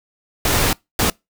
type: noise bursts at uneven times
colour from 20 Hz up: pink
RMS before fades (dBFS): -17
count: 2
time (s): 0.45-0.73 / 0.99-1.1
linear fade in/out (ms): 2
effects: noise-tail reverb RT60 0.2 s tail -25 dB re dry